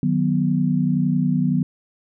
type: chord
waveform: sine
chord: B major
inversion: first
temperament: just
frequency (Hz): 154.34 / 185.21 / 246.9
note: D#3 / F#3 / B3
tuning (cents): -14 / +2 / 0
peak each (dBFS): -21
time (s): 0.03-1.63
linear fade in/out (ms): 2
effects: none